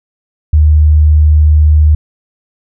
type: tone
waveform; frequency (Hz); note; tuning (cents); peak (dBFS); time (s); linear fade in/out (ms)
sine; 76.2; D#2; -36; -3; 0.53-1.95; 5
effects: none